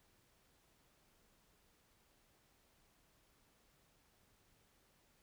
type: silence
effects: pink hiss -73 dBFS RMS until 5.22 s